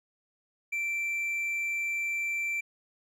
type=tone; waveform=triangle; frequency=2344 Hz; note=D7; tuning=4 cents flat; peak=-27 dBFS; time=0.72-2.61 s; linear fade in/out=10 ms; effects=none